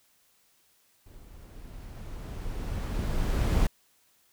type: noise with level ramp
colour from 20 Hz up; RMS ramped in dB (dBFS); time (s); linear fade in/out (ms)
brown; -51 to -22; 1.06-3.67; 5
effects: white hiss -66 dBFS RMS until 4.32 s